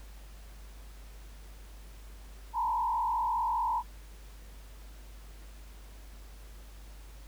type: tone with frequency modulation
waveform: sine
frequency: 943 Hz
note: A#5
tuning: 20 cents sharp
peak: -27 dBFS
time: 2.53-3.83 s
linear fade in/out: 50 ms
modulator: 45 Hz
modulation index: 1.4
effects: added 50 Hz sine -46 dBFS peak until 7.27 s + pink hiss -57 dBFS RMS until 7.27 s

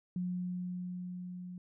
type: tone with level ramp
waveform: sine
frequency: 180 Hz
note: F#3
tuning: 47 cents flat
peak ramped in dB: -32 to -42 dBFS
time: 0.16-1.58 s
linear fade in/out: 2 ms
effects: none

